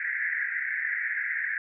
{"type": "band-pass noise", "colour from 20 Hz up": "pink", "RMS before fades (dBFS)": -30, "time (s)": [0, 1.58], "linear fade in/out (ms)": 2, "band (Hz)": [1600, 2100], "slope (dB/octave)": 96, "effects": []}